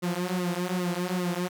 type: tone with flanger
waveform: sawtooth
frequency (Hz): 178.9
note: F3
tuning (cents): +42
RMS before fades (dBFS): -29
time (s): 0.02-1.49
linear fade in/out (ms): 20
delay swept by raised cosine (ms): 1.2 to 7.1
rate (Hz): 2.5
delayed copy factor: -0.9
effects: none